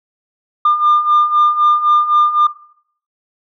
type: beating tone pair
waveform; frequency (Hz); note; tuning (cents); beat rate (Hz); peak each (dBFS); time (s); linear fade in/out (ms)
sine; 1200 / 1203.9; D6 / D6; +37 / +43; 3.9; -15 / -10; 0.65-2.47; 5
effects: noise-tail reverb RT60 0.6 s tail -17 dB re dry + tanh soft clip ceiling -5 dBFS